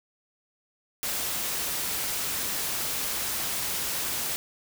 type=noise; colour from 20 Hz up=white; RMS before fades=-30 dBFS; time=1.03-4.36 s; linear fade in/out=0 ms; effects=none